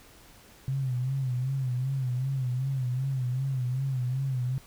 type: tone with vibrato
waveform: sine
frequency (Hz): 130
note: C3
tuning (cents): -11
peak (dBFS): -26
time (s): 0.68-4.58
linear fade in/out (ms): 0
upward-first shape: sine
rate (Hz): 2.6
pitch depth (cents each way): 88
effects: pink hiss -54 dBFS RMS until 4.66 s